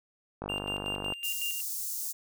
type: click train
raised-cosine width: 1 ms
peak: -21 dBFS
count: 36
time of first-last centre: 0.42-1.123 s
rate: 49.8 Hz
type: tone with tremolo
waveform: triangle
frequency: 2794 Hz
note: F7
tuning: in tune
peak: -30 dBFS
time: 0.49-1.61 s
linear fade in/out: 10 ms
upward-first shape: square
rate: 5.4 Hz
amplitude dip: 65%
type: high-pass noise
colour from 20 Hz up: white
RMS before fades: -35 dBFS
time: 1.23-2.13 s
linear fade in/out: 20 ms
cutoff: 5800 Hz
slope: 24 dB/octave
effects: none